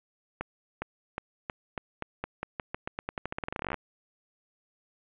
accelerating click train, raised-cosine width 0.5 ms, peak -17 dBFS, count 30, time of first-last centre 0.41-3.743 s, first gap 410 ms, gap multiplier 0.88, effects resampled to 8000 Hz + 8-bit

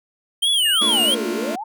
square tone with vibrato, 3100 Hz, G7, 20 cents flat, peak -16 dBFS, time 0.42-1.15 s, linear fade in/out 10 ms, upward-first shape sine, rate 2.9 Hz, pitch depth 160 cents each way
sine exponential two-way sweep, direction down then up, 1869 to 334 to 917 Hz, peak -26 dBFS, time 0.65-1.64 s, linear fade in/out 10 ms, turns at 1.3 s
sawtooth chord, Bb major seventh, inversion third, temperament just, 218.5 / 233.1 / 291.4 / 349.6 Hz, A3 / Bb3 / D4 / F4, -12 / 0 / -13 / +2 cents, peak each -25 dBFS, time 0.81-1.56 s, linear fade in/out 10 ms
effects none

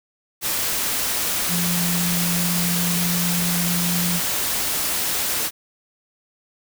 sine tone in noise, 174.61 Hz, F3, in tune, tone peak -22 dBFS, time 1.48-4.21 s, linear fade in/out 50 ms, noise white, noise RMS -23 dBFS, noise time 0.41-5.51 s, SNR -2 dB, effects none

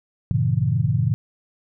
sine chord, G diminished seventh, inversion none, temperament equal, 98 / 116.54 / 138.59 / 164.81 Hz, G2 / Bb2 / Db3 / Fb3, 0 / 0 / 0 / 0 cents, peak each -25 / -21 / -22 / -25 dBFS, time 0.31-1.14 s, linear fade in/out 0 ms, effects none

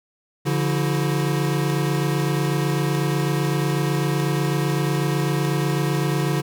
square tone cluster, 144 / 172 / 325.6 / 372 Hz, D3 / F3 / E4 / F#4, -34 / -26 / -21 / +9 cents, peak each -22 / -28 / -29 / -30 dBFS, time 0.45-6.42 s, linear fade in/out 20 ms, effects none

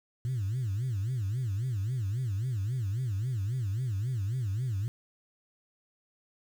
sine tone with vibrato, 112.3 Hz, A2, 36 cents sharp, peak -27 dBFS, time 0.25-4.88 s, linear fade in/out 0 ms, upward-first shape sine, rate 3.7 Hz, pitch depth 280 cents each way, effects tanh soft clip ceiling -25 dBFS + 9-bit

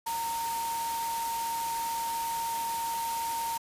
sine tone in noise, 921 Hz, A#5, 21 cents flat, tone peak -30 dBFS, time 0.06-3.58 s, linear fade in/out 10 ms, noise white, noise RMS -38 dBFS, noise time 0.06-3.58 s, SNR +5 dB, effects resampled to 32000 Hz

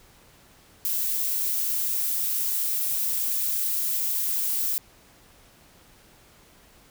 violet noise, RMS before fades -26 dBFS, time 0.85-4.78 s, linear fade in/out 0 ms, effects pink hiss -55 dBFS RMS until 6.9 s

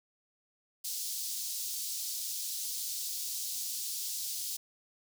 pink high-pass noise, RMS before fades -37 dBFS, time 0.84-4.57 s, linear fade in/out 10 ms, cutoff 4400 Hz, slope 24 dB/octave, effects none

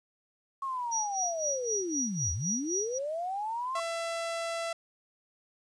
sine linear two-way sweep, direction down then up, 1100 to 73.42 to 1100 Hz, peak -31 dBFS, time 0.62-3.8 s, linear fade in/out 5 ms, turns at 2.32 s
sine tone with tremolo, 5780 Hz, F#8, 41 cents flat, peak -28 dBFS, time 0.91-2.99 s, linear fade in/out 20 ms, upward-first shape sine, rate 3.9 Hz, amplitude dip 90%
sawtooth tone, 669 Hz, E5, 25 cents sharp, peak -28 dBFS, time 3.75-4.73 s, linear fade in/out 5 ms
effects resampled to 22050 Hz + 10-bit

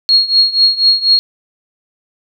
sine tone with tremolo, 4293 Hz, C8, 44 cents sharp, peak -4 dBFS, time 0.09-1.19 s, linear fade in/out 0 ms, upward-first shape triangle, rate 4.1 Hz, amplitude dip 90%, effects none

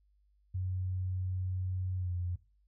sine tone with pitch glide, 92.5 to 88.83 Hz, F#2 to F2, 0 to +30 cents, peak -32 dBFS, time 0.54-2.36 s, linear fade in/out 10 ms, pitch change -70 cents, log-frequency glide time 1.97-2.13 s, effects noise-tail reverb RT60 0.3 s tail -17 dB re dry + added 50 Hz sine -66 dBFS peak until 2.67 s

